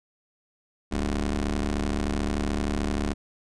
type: ring-modulated tone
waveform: 20% pulse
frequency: 73.42 Hz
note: D2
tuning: in tune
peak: -17 dBFS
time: 0.91-3.14 s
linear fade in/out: 20 ms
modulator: 132 Hz
effects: resampled to 22050 Hz